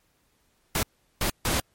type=noise bursts at uneven times; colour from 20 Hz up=pink; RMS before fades=-25 dBFS; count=3; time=0.75-0.83 / 1.21-1.3 / 1.45-1.6 s; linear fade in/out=2 ms; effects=pink hiss -68 dBFS RMS until 1.74 s + MP3 64 kbps